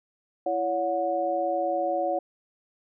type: tone cluster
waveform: sine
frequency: 334.2 / 564 / 729 Hz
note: E4 / C#5 / F#5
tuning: +24 / +30 / -26 cents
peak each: -32 / -27 / -27 dBFS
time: 0.46-2.19 s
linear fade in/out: 5 ms
effects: none